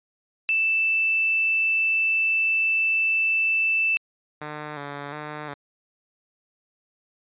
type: tone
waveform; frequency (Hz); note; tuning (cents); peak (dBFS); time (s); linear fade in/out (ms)
sine; 2647; E7; +7; -19; 0.49-3.97; 0
type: tone with vibrato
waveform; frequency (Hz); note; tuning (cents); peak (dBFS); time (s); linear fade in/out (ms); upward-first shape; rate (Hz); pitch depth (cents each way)
5% pulse; 146.83; D3; 0; -21; 4.41-5.54; 5; square; 1.4; 45
effects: resampled to 8000 Hz